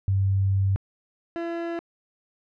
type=tone pair in turn; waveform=sine / 30% pulse; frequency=97.2 / 337.7 Hz; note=G2 / E4; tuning=-14 / +42 cents; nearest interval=octave + minor seventh; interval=2156 cents; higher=second; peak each=-19 / -25 dBFS; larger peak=first; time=0.08-0.76 / 1.36-1.79 s; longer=first; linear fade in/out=0 ms; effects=low-pass 2000 Hz 12 dB/octave